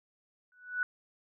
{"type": "tone with exponential growth", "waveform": "sine", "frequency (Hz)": 1480, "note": "F#6", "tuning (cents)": 0, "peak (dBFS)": -25, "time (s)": [0.52, 0.83], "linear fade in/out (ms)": 1, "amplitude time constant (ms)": 66, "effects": []}